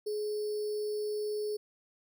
sine tone with sample-and-hold, 421 Hz, G#4, 24 cents sharp, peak -31 dBFS, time 0.06-1.57 s, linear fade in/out 10 ms, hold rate 4900 Hz, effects none

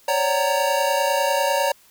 square tone cluster, 546 / 576 / 754 / 926 Hz, C#5 / D5 / F#5 / A#5, -26 / -34 / +32 / -12 cents, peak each -25 / -24 / -30 / -23 dBFS, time 0.08-1.72 s, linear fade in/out 5 ms, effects white hiss -54 dBFS RMS until 1.9 s

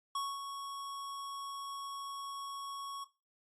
square tone with ADSR envelope, 1108.7 Hz, C#6, in tune, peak -34 dBFS, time 0.15-3.05 s, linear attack 4 ms, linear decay 230 ms, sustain -7 dB, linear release 23 ms, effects noise-tail reverb RT60 0.3 s tail -17 dB re dry + AAC 32 kbps

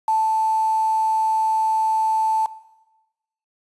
sine tone with quantisation, 880 Hz, A5, in tune, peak -16 dBFS, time 0.08-2.46 s, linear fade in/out 2 ms, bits 6, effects noise-tail reverb RT60 1.0 s tail -17 dB re dry + resampled to 24000 Hz

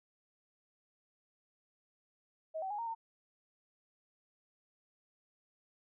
sine tone with pitch steps, 636 / 764 / 829 / 926 / 908 Hz, D#5 / G5 / G#5 / A#5 / A#5, +38 / -45 / -3 / -12 / -46 cents, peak -36 dBFS, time 2.54-2.95 s, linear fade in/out 20 ms, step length 82 ms, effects none

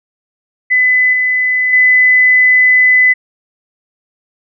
sine tone with level steps, 2008 Hz, B6, 28 cents sharp, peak -7 / -10 / -5 dBFS, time 0.7-3.14 s, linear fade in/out 20 ms, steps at 1.13 / 1.73 s, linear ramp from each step 2 ms, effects none

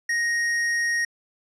triangle tone with hard clipping, 1871 Hz, A#6, 6 cents sharp, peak -23 dBFS, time 0.09-1.05 s, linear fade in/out 5 ms, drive 15 dB, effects low-pass 9000 Hz 12 dB/octave

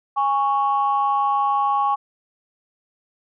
sine tone pair together, 821.8 / 1108.7 Hz, G#5 / C#6, -18 / 0 cents, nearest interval perfect fourth, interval 518 cents, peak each -19 dBFS, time 0.16-1.96 s, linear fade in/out 20 ms, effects tanh soft clip ceiling -10 dBFS

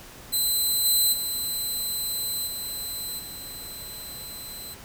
10% pulse tone with level steps, 4040 Hz, B7, 39 cents sharp, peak -15 / -12 / -20 / -24 / -30 dBFS, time 0.32-4.75 s, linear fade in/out 20 ms, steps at 0.84 / 1.12 / 2.46 / 3.18 s, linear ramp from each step 20 ms, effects pink hiss -45 dBFS RMS until 4.84 s

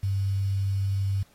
sine tone with quantisation, 97.8 Hz, G2, 4 cents flat, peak -23 dBFS, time 0.03-1.23 s, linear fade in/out 5 ms, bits 8, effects pink hiss -61 dBFS RMS until 1.34 s + AAC 48 kbps

